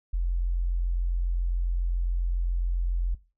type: tone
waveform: sine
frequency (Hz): 43.65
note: F1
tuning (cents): 0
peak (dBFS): -23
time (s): 0.13-3.15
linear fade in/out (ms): 10
effects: noise-tail reverb RT60 0.3 s tail -18 dB re dry